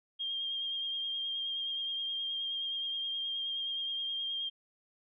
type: tone with vibrato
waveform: sine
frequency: 3214 Hz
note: G7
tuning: 43 cents sharp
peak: -33 dBFS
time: 0.19-4.5 s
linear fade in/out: 20 ms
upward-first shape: sine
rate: 9.5 Hz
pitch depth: 21 cents each way
effects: none